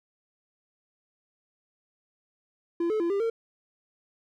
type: tone with pitch steps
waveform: triangle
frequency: 340.1 / 432.5 / 340.3 / 398.6 / 456.3 Hz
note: F4 / A4 / F4 / G4 / A#4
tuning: -46 / -30 / -45 / +29 / -37 cents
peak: -22 dBFS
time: 2.8-3.3 s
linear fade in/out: 5 ms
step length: 100 ms
effects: none